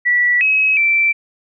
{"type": "tone with pitch steps", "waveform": "sine", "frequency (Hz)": [1952, 2557, 2338], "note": ["B6", "D#7", "D7"], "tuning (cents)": [-21, 47, -8], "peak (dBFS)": -11, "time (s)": [0.05, 1.13], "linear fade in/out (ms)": 20, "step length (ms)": 360, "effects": []}